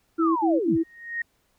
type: tone bursts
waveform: sine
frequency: 328.2 Hz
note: E4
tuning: 8 cents flat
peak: -19 dBFS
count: 3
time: 0.18-0.836 s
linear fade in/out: 20 ms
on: 180 ms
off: 58 ms
type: linear sweep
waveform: sine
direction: down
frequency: 1396.9 to 61.74 Hz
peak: -23 dBFS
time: 0.18-0.78 s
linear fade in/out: 50 ms
type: tone with exponential growth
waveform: sine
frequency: 1864.7 Hz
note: A#6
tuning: in tune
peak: -23 dBFS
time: 0.76-1.22 s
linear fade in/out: 5 ms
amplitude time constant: 100 ms
effects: pink hiss -68 dBFS RMS until 1.58 s